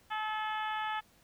harmonic tone, 431.2 Hz, A4, 35 cents flat, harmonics 2 / 3 / 4 / 5 / 6 / 7 / 8, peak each -35 / -39 / -40 / -47 / -48 / -47 / -50 dBFS, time 0.1-1.01 s, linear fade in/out 20 ms, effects pink hiss -65 dBFS RMS until 1.23 s

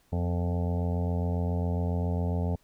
harmonic tone with a mistuned harmonic, 87.31 Hz, F2, in tune, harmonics 1 / 2 / 3 / 5 / 6 / 7 / 8 / 9 / 10, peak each -27 / -32 / -38 / -39 / -43 / -42 / -45 / -45 / -48 dBFS, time 0.12-2.56 s, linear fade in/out 10 ms, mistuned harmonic 3, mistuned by -26 cents, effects pink hiss -66 dBFS RMS until 2.63 s

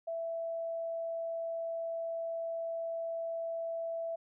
sine tone, 663 Hz, E5, 10 cents sharp, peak -34 dBFS, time 0.07-4.16 s, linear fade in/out 10 ms, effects none

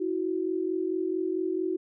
sine tone pair together, 325.5 / 370 Hz, E4 / F#4, -22 / 0 cents, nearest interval major second, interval 222 cents, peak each -30 / -28 dBFS, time 0-1.77 s, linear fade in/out 10 ms, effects none

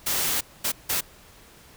white noise bursts at uneven times, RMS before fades -25 dBFS, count 3, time 0.06-0.41 / 0.64-0.72 / 0.89-1.01 s, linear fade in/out 10 ms, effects pink hiss -51 dBFS RMS until 1.76 s

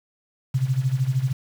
sine tone with tremolo, 130.81 Hz, C3, in tune, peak -16 dBFS, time 0.54-1.33 s, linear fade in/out 10 ms, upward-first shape sine, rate 13 Hz, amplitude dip 80%, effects 7-bit

